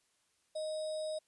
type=tone with sample-and-hold; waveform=sine; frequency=622.3 Hz; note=D#5; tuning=in tune; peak=-35 dBFS; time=0.55-1.19 s; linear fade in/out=10 ms; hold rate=4410 Hz; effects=white hiss -75 dBFS RMS until 1.27 s + resampled to 24000 Hz